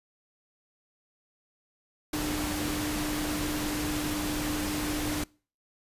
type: tone in noise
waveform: sine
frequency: 300.2 Hz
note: D4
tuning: 38 cents sharp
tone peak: -31 dBFS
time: 2.13-5.24 s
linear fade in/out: 5 ms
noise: pink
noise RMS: -33 dBFS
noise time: 2.13-5.24 s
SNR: -1 dB
effects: noise-tail reverb RT60 0.4 s tail -25 dB re dry + resampled to 32000 Hz